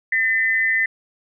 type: tone pair together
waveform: sine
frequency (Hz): 1803.3 / 2019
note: A6 / B6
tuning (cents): +42 / +38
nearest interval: major second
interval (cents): 196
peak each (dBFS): -19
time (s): 0.12-0.86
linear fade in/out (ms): 5
effects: none